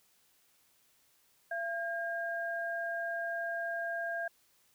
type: tone pair together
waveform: sine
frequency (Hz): 678 / 1614.6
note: E5 / G#6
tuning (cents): +49 / -49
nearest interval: octave + minor third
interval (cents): 1502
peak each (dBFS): -36 / -36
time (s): 1.51-4.28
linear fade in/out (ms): 5
effects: white hiss -69 dBFS RMS until 4.74 s